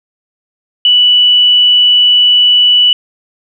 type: tone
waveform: sine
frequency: 2960 Hz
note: F#7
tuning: in tune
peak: -4 dBFS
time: 0.85-2.93 s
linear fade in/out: 2 ms
effects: none